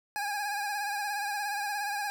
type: tone with vibrato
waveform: 25% pulse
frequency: 820 Hz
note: G#5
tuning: 22 cents flat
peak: -27 dBFS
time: 0.16-2.1 s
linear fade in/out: 0 ms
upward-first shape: sine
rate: 17 Hz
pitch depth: 47 cents each way
effects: none